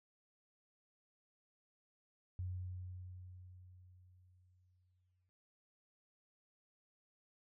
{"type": "tone with exponential decay", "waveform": "sine", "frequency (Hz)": 91.1, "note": "F#2", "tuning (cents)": -26, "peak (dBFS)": -38, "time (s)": [2.39, 5.29], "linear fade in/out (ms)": 0, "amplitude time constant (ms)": 630, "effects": []}